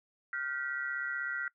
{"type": "tone cluster", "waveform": "sine", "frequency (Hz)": [1405, 1541, 1941], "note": ["F6", "G6", "B6"], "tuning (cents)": [10, -30, -31], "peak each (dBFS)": [-36, -39, -39], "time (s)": [0.33, 1.48], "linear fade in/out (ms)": 2, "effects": ["noise-tail reverb RT60 0.1 s tail -22 dB re dry"]}